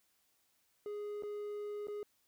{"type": "tone with dropouts", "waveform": "triangle", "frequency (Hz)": 415, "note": "G#4", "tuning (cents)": -1, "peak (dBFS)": -37, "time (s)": [0.86, 2.03], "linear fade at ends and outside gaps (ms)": 1, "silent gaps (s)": [[1.224, 1.234], [1.871, 1.883]], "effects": ["white hiss -75 dBFS RMS until 2.27 s"]}